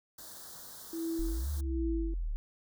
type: band-stop noise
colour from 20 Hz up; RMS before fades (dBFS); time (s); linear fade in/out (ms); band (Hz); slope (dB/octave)
white; -48; 0.18-1.61; 5; 1700 to 3600; 48
type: tone with tremolo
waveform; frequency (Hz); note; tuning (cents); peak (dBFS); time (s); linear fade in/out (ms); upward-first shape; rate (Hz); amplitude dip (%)
sine; 329.6; E4; 0; -31; 0.93-2.14; 2; sine; 1.3; 100
type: linear two-way sweep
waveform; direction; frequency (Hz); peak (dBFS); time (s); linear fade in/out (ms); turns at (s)
sine; up then down; 32.21 to 75.3 to 34.3; -31; 1.19-2.36; 0; 1.51
effects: none